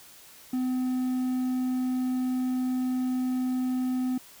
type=tone; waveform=triangle; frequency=254.5 Hz; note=C4; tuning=48 cents flat; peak=-23 dBFS; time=0.53-4.18 s; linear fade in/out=5 ms; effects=white hiss -51 dBFS RMS until 4.4 s